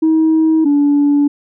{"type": "tone pair in turn", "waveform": "sine", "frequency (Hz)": [318.4, 288], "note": ["D#4", "D4"], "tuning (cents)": [40, -34], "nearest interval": "major second", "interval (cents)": 174, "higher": "first", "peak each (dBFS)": -7, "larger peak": "neither", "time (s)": [[0.02, 0.65], [0.65, 1.28]], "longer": "neither", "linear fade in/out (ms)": 10, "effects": ["tanh soft clip ceiling -6 dBFS"]}